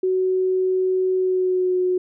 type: tone with pitch glide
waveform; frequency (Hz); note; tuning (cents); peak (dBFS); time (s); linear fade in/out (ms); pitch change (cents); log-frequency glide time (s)
sine; 372.8 to 365.3; F#4 to F#4; +13 to -22; -17; 0.03-1.98; 5; -35; 1.16-1.78
effects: none